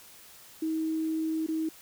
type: tone with dropouts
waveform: sine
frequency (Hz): 318.4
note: D#4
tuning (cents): +40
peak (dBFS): -27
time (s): 0.62-1.69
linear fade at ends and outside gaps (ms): 5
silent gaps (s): 1.465-1.485
effects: white hiss -52 dBFS RMS until 1.81 s